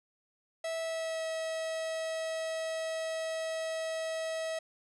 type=tone with pitch glide; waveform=45% pulse; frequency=653 to 644.4 Hz; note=E5 to E5; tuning=-17 to -39 cents; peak=-33 dBFS; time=0.64-4.59 s; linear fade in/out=5 ms; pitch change=-22 cents; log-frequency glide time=0.8-1.25 s; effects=resampled to 24000 Hz